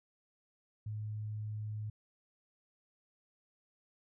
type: tone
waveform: sine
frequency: 106.8 Hz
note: G#2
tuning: 49 cents sharp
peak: -37 dBFS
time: 0.86-1.9 s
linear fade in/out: 5 ms
effects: none